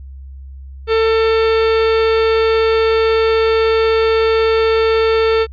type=tone; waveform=45% pulse; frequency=447.3 Hz; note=A4; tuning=28 cents sharp; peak=-11 dBFS; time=0.87-5.47 s; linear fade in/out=50 ms; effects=added 67 Hz sine -30 dBFS peak until 5.52 s + resampled to 11025 Hz